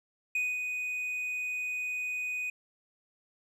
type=tone with ADSR envelope; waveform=triangle; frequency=2489 Hz; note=D#7; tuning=in tune; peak=-25 dBFS; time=0.35-2.5 s; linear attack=4 ms; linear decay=220 ms; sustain=-5 dB; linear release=4 ms; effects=resampled to 32000 Hz